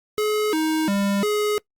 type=tone with pitch steps; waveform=square; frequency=425.1 / 314.5 / 199.7 / 419.6 Hz; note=G#4 / D#4 / G3 / G#4; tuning=+40 / +19 / +32 / +18 cents; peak=-20 dBFS; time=0.18-1.58 s; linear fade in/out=0 ms; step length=350 ms; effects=noise-tail reverb RT60 0.1 s tail -23 dB re dry + Opus 48 kbps